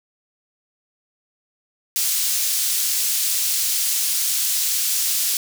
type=high-pass noise; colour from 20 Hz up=pink; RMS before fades=-21 dBFS; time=1.96-5.37 s; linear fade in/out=0 ms; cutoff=5300 Hz; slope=12 dB/octave; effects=none